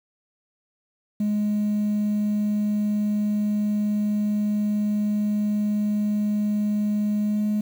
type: tone with pitch glide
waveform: sine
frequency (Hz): 208.9 to 210.4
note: G#3 to G#3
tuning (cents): +10 to +23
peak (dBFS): -18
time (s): 1.2-7.61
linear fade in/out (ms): 5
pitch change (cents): +13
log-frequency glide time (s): 7.16-7.47
effects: tanh soft clip ceiling -19 dBFS + 8-bit